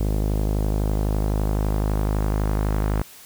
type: tone with low-pass filter sweep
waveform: sawtooth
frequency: 51.91 Hz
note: G#1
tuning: in tune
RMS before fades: -22 dBFS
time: 0-3.02 s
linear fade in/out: 5 ms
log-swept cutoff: 530 to 1500 Hz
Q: 0.95
effects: white hiss -45 dBFS RMS until 3.25 s